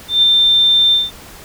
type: tone with ADSR envelope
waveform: sine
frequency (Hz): 3580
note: A7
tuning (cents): +29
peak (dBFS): -6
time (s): 0.08-1.11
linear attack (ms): 150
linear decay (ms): 5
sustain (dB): -2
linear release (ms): 180
effects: pink hiss -37 dBFS RMS until 1.44 s